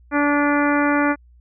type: harmonic tone with a mistuned harmonic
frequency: 289.8 Hz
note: D4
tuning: 23 cents flat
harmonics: 1 / 2 / 3 / 4 / 5 / 6 / 7 / 8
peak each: -18 / -24 / -25 / -25 / -24 / -28 / -29 / -32 dBFS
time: 0.11-1.16 s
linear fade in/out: 50 ms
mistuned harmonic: 8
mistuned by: +38 cents
effects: added 60 Hz sine -47 dBFS peak until 1.4 s